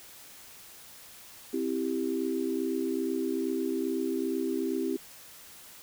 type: chord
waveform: sine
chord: C major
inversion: none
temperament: equal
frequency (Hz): 261.6 / 329.6 / 392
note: C4 / E4 / G4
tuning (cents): 0 / 0 / 0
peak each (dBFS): -32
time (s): 1.53-4.97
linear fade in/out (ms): 10
effects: white hiss -50 dBFS RMS until 5.82 s